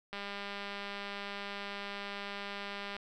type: click train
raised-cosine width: 0.3 ms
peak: -25 dBFS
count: 571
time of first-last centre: 0.13-2.966 s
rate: 201 Hz
effects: none